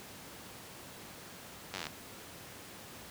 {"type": "slowing click train", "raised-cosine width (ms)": 0.2, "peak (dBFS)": -20, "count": 12, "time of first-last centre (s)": [1.74, 1.868], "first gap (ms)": 10, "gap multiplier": 1.03, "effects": ["pink hiss -49 dBFS RMS until 3.1 s", "high-pass 100 Hz 12 dB/octave"]}